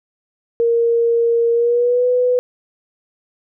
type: tone with pitch glide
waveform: sine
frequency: 466.2 to 496.8 Hz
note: A#4 to B4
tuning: 0 to +10 cents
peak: -12 dBFS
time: 0.6-2.39 s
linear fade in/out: 0 ms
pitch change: +110 cents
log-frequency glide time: 1.52-2.06 s
effects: none